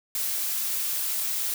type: noise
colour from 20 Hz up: blue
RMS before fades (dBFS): -28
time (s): 0.15-1.54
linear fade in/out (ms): 2
effects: none